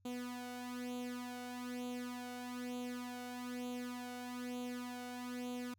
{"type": "tone with flanger", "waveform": "sawtooth", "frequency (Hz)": 246.9, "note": "B3", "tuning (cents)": 0, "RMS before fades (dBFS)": -44, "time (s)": [0.05, 5.74], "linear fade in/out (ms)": 5, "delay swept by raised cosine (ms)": [0.28, 1.38], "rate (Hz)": 1.1, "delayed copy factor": 0.75, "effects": ["added 94 Hz sine -69 dBFS peak until 5.78 s"]}